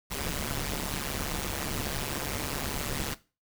pink noise with amplitude modulation, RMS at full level -29 dBFS, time 0.1-3.15 s, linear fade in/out 20 ms, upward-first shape sine, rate 142 Hz, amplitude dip 95%, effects noise-tail reverb RT60 0.3 s tail -17 dB re dry

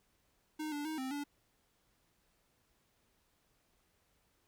square tone with pitch steps, 308.5 / 291.6 / 314.1 / 261.5 / 288.1 Hz, D#4 / D4 / D#4 / C4 / D4, -15 / -12 / +16 / -1 / -33 cents, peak -38 dBFS, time 0.59-1.24 s, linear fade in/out 10 ms, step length 130 ms, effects pink hiss -75 dBFS RMS until 4.47 s

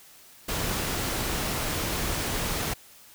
pink noise, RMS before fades -29 dBFS, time 0.48-2.74 s, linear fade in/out 10 ms, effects white hiss -52 dBFS RMS until 3.14 s

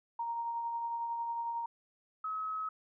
sine tone with tremolo, 932.3 Hz, A#5, in tune, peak -32 dBFS, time 0.19-1.66 s, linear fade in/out 5 ms, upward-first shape triangle, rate 11 Hz, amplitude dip 35%
sine tone, 1281 Hz, E6, 50 cents flat, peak -34 dBFS, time 2.24-2.69 s, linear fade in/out 5 ms
effects none

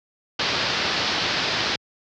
white low-pass noise, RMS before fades -24 dBFS, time 0.39-1.76 s, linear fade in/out 5 ms, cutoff 5100 Hz, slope 48 dB/octave, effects high-pass 80 Hz 12 dB/octave

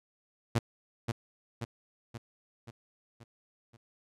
sawtooth tone with echo, 116.54 Hz, A#2, in tune, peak -20 dBFS, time 0.55-0.59 s, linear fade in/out 10 ms, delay 530 ms, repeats 6, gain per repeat -5 dB, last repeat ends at 3.77 s, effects low-pass 10000 Hz 12 dB/octave

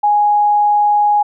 sine tone, 830 Hz, G#5, 1 cent flat, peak -9 dBFS, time 0.03-1.23 s, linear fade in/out 10 ms, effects none

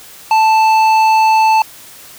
triangle tone with tanh clipping, 880 Hz, A5, in tune, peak -9 dBFS, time 0.31-1.62 s, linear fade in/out 2 ms, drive 15 dB, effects white hiss -37 dBFS RMS until 2.18 s

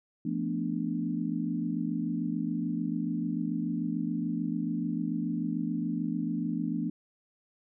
sine chord, B half-diminished seventh, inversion second, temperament equal with one note detuned, 171.32 / 220 / 246.9 / 293.7 Hz, F3 / A3 / B3 / D4, -33 / 0 / 0 / 0 cents, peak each -34 dBFS, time 0.25-6.9 s, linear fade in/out 5 ms, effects none

